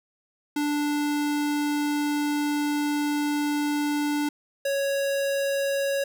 square tone pair in turn, 293.7 / 554.4 Hz, D4 / C#5, 0 / 0 cents, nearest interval major seventh, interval 1100 cents, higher second, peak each -24 dBFS, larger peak neither, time 0.56-4.29 / 4.65-6.04 s, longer first, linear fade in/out 5 ms, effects none

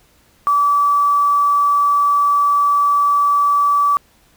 sine tone with quantisation, 1152 Hz, D6, 34 cents flat, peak -11 dBFS, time 0.47-3.97 s, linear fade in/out 0 ms, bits 6, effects pink hiss -54 dBFS RMS until 4.36 s

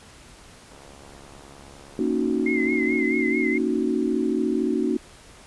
click train, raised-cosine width 1 ms, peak -33 dBFS, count 162, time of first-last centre 0.72-3.03 s, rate 69.7 Hz
sine chord, D# minor seventh, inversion second, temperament equal, 233.1 / 277.2 / 311.1 / 370 Hz, A#3 / C#4 / D#4 / F#4, 0 / 0 / 0 / 0 cents, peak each -26 dBFS, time 1.99-4.97 s, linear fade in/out 2 ms
sine tone with vibrato, 2100 Hz, C7, 6 cents sharp, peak -25 dBFS, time 2.46-3.58 s, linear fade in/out 5 ms, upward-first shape sine, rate 4.6 Hz, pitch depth 58 cents each way
effects pink hiss -48 dBFS RMS until 5.46 s + resampled to 24000 Hz

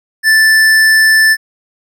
sine tone with hard clipping, 1760 Hz, A6, in tune, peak -7 dBFS, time 0.23-1.37 s, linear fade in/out 50 ms, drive 14 dB, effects none

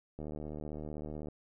click train, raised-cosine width 2 ms, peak -29 dBFS, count 84, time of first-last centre 0.19-1.285 s, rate 75.8 Hz, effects none

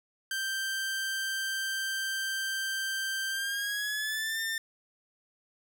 sawtooth tone with pitch glide, 1568 to 1801.2 Hz, G6 to A6, 0 to +40 cents, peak -27 dBFS, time 0.31-4.58 s, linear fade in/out 2 ms, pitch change +240 cents, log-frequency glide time 3.3-4.41 s, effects none

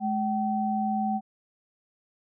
sine tone pair together, 212.5 / 766 Hz, G#3 / G5, +40 / -40 cents, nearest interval octave + minor seventh, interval 2220 cents, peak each -27 dBFS, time 0-1.21 s, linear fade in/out 50 ms, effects none

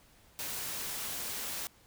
white noise, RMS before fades -38 dBFS, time 0.39-1.67 s, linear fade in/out 0 ms, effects pink hiss -62 dBFS RMS until 1.86 s

